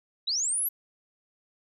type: linear sweep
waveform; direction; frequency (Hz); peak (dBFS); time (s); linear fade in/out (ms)
sine; up; 3729 to 12000; -25; 0.27-0.69; 10
effects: none